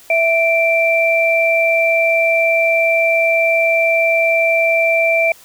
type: tone pair together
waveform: sine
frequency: 659.3 / 2349 Hz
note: E5 / D7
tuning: 0 / 0 cents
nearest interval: octave + minor seventh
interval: 2200 cents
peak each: -14 dBFS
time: 0.1-5.32 s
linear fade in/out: 2 ms
effects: white hiss -44 dBFS RMS until 5.44 s